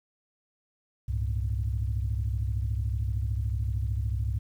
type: tone cluster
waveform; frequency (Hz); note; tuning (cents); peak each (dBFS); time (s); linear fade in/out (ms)
sine; 66.6 / 101.5 / 114.9; C2 / G#2 / A#2; +31 / -39 / -25; -28 / -29 / -35; 1.08-4.39; 10
effects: tanh soft clip ceiling -19 dBFS + 10-bit